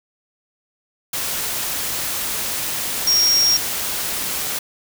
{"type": "tone in noise", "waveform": "sine", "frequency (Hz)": 5588, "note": "F8", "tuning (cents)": 0, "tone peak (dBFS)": -13, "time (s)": [3.07, 3.57], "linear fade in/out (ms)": 5, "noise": "white", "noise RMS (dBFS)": -24, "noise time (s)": [1.13, 4.59], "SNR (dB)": 8, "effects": []}